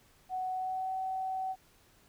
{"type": "tone with pitch glide", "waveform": "sine", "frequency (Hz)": [744, 757], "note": ["F#5", "F#5"], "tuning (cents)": [9, 39], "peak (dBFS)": -32, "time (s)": [0.29, 1.56], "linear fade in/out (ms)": 50, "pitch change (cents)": 30, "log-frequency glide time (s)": [0.51, 0.93], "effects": ["pink hiss -64 dBFS RMS until 2.08 s"]}